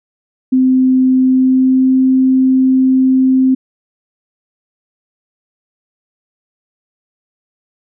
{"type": "tone with pitch glide", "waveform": "sine", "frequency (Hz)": [258.6, 260.9], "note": ["C4", "C4"], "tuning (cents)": [-20, -5], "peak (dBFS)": -7, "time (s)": [0.52, 3.55], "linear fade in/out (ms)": 10, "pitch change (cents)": 15, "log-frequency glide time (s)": [1.21, 1.99], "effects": []}